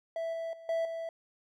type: tone with level steps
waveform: triangle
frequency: 659.3 Hz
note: E5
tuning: in tune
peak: -30 / -32 / -45 / -26 / -33 dBFS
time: 0.16-1.09 s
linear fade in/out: 2 ms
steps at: 0.33 / 0.53 / 0.69 / 0.85 s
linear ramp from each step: 2 ms
effects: none